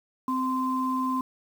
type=tone pair together; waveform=sine; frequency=259.5 / 1038 Hz; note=C4 / C6; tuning=-14 / -14 cents; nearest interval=2 octaves; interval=2400 cents; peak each=-27 dBFS; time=0.28-1.21 s; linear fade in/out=2 ms; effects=8-bit

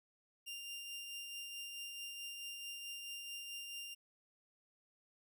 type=tone with tremolo; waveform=sawtooth; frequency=2794 Hz; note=F7; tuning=in tune; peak=-40 dBFS; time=0.46-3.95 s; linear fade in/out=20 ms; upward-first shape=triangle; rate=4.6 Hz; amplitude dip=35%; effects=none

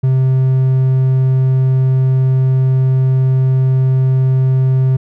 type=tone; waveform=triangle; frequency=131 Hz; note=C3; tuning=2 cents sharp; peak=-7 dBFS; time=0.03-4.97 s; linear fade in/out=10 ms; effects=none

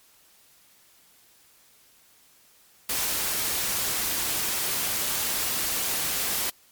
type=noise; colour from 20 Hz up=white; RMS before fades=-27 dBFS; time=2.89-6.5 s; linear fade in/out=5 ms; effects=white hiss -58 dBFS RMS until 6.71 s + MP3 96 kbps

